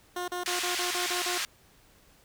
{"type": "tone bursts", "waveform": "15% pulse", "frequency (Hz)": 357.1, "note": "F4", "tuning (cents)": 39, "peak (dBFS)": -25, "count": 8, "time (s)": [0.16, 1.379], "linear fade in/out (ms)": 5, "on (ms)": 120, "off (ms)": 37}
{"type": "band-pass noise", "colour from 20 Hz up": "pink", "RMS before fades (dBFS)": -32, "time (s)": [0.46, 1.45], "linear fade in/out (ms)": 0, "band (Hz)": [1800, 8300], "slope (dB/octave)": 12}
{"effects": ["pink hiss -60 dBFS RMS until 2.24 s"]}